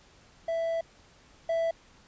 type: tone pair in turn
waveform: triangle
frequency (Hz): 661 / 661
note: E5 / E5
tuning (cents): +5 / +5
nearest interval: unison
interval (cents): 0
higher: neither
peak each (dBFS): -25 / -23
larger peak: second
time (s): 0.48-0.81 / 1.49-1.71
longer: first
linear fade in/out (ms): 5
effects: pink hiss -58 dBFS RMS until 2.07 s + resampled to 16000 Hz